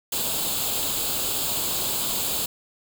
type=noise with comb filter; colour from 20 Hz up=white; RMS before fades=-26 dBFS; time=0.12-2.46 s; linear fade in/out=5 ms; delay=0.26 ms; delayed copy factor=+0.7; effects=none